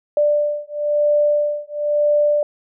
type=beating tone pair; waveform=sine; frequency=590 / 591 Hz; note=D5 / D5; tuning=+8 / +11 cents; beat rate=1 Hz; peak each=-18 dBFS; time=0.17-2.43 s; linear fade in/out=2 ms; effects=none